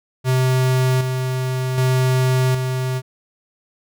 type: tone with tremolo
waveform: square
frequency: 129.1 Hz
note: C3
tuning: 23 cents flat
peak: -15 dBFS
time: 0.24-3.02 s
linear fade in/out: 50 ms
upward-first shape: square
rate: 0.65 Hz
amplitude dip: 45%
effects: none